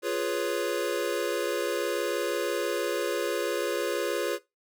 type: chord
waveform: square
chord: C# dominant seventh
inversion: first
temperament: equal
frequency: 349.2 / 415.3 / 493.9 / 554.4 Hz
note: E#4 / G#4 / B4 / C#5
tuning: 0 / 0 / 0 / 0 cents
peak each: -33 dBFS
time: 0.02-4.39 s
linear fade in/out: 50 ms
effects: noise-tail reverb RT60 0.2 s tail -18 dB re dry